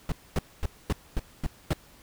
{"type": "noise bursts", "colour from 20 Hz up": "brown", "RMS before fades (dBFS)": -25, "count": 7, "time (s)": [0.09, 1.733], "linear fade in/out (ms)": 2, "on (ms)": 29, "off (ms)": 240, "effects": ["pink hiss -55 dBFS RMS until 2.02 s"]}